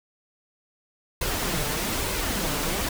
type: noise with flanger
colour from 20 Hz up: pink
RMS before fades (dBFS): -27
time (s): 1.21-2.89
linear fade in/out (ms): 5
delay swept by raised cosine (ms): 1.9 to 6.9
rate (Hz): 1.1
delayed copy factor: +0.5
effects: none